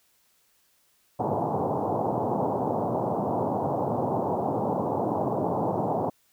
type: band-pass noise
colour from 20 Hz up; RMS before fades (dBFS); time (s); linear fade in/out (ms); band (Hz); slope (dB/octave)
white; -27; 1.19-6.1; 10; 100 to 920; 48
effects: white hiss -66 dBFS RMS until 6.32 s